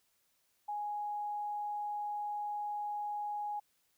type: tone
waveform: sine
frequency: 830.6 Hz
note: G#5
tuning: in tune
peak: -35 dBFS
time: 0.68-3.6 s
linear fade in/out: 10 ms
effects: white hiss -75 dBFS RMS until 3.97 s